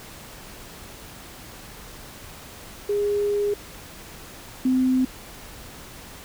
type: tone pair in turn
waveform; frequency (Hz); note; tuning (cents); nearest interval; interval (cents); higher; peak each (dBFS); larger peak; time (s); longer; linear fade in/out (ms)
sine; 410 / 257.6; G#4 / C4; -22 / -27; minor sixth; 805; first; -20 / -17; second; 2.89-3.54 / 4.65-5.05; first; 5
effects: pink hiss -42 dBFS RMS until 6.24 s